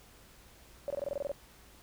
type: tone bursts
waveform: sine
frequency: 567 Hz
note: C#5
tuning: 39 cents sharp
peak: -31 dBFS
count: 10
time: 0.88-1.316 s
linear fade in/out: 0 ms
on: 22 ms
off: 24 ms
effects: added 58 Hz sine -62 dBFS peak until 1.82 s + pink hiss -58 dBFS RMS until 1.82 s